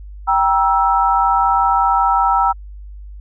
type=chord; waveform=sine; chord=E diminished; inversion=first; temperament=equal with one note detuned; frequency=784 / 949.2 / 1318.5 Hz; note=G5 / Bb5 / E6; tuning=0 / +31 / 0 cents; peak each=-16 dBFS; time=0.27-2.53 s; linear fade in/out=20 ms; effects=added 50 Hz sine -31 dBFS peak until 3.2 s